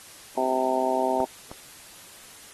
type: harmonic tone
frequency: 129.7 Hz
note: C3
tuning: 15 cents flat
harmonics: 2 / 3 / 4 / 5 / 6 / 7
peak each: -31 / -29 / -32 / -26 / -29 / -28 dBFS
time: 0.37-1.25 s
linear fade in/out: 5 ms
type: clicks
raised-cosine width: 1 ms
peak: -20 / -25 dBFS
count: 2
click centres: 1.203 / 1.515 s
effects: white hiss -47 dBFS RMS until 2.53 s + AAC 32 kbps